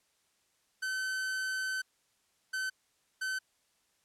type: tone bursts at uneven times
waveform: 45% pulse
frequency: 1529 Hz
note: G6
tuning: 44 cents flat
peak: -32 dBFS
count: 3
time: 0.82-1.82 / 2.53-2.7 / 3.21-3.39 s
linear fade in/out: 10 ms
effects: white hiss -73 dBFS RMS until 4.04 s + low-pass 10000 Hz 12 dB/octave